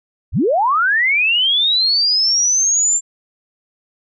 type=linear sweep; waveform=sine; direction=up; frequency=36.71 to 7370 Hz; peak=-12 dBFS; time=0.32-3.01 s; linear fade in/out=50 ms; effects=none